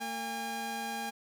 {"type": "tone pair together", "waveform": "sawtooth", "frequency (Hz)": [227.3, 811], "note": ["A#3", "G#5"], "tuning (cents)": [-43, -41], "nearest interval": "octave + minor seventh", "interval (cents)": 2202, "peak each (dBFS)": [-37, -32], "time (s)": [0, 1.11], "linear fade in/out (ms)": 20, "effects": []}